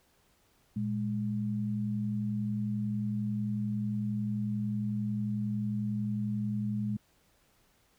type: tone pair together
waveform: sine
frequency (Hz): 116.57 / 207.7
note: A#2 / G#3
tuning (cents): 0 / 0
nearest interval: minor seventh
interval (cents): 1000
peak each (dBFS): -34 / -31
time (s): 0.76-6.97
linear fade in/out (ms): 5
effects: pink hiss -68 dBFS RMS until 7.98 s